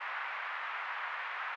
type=band-pass noise; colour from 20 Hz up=pink; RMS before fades=-39 dBFS; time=0-1.56 s; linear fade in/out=20 ms; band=960 to 2200 Hz; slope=24 dB/octave; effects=none